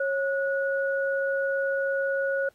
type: tone pair together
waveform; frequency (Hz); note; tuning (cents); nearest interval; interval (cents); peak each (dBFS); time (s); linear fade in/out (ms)
sine; 547.3 / 1461; C#5 / F#6; -22 / -22; octave + perfect fourth; 1700; -25 / -29; 0-2.49; 5
effects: pink hiss -66 dBFS RMS until 2.54 s + AAC 48 kbps